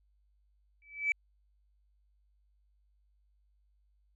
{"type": "tone with exponential growth", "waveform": "sine", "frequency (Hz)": 2304, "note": "D7", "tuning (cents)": -34, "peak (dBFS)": -22, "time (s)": [0.82, 1.12], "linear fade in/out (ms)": 1, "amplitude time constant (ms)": 64, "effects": ["tanh soft clip ceiling -20 dBFS", "added 50 Hz sine -67 dBFS peak until 4.15 s"]}